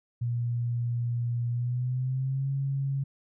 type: tone with pitch glide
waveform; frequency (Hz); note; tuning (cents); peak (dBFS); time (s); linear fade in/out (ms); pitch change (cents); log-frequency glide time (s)
sine; 119.4 to 137.15; A#2 to C#3; +42 to -18; -26; 0.21-3.04; 10; +240; 1.5-2.5
effects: none